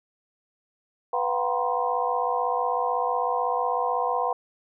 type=tone cluster; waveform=sine; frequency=494.8 / 707 / 763 / 957 / 1043 Hz; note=B4 / F5 / G5 / A#5 / C6; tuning=+3 / +21 / -47 / +45 / -6 cents; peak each=-29 dBFS; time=1.13-4.33 s; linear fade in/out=5 ms; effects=none